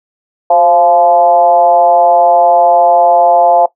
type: tone with frequency modulation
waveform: sine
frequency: 694 Hz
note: F5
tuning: 11 cents flat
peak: -4 dBFS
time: 0.5-3.66 s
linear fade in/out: 5 ms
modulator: 167 Hz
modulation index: 0.96
effects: noise-tail reverb RT60 0.1 s tail -18 dB re dry + high-pass 400 Hz 12 dB/octave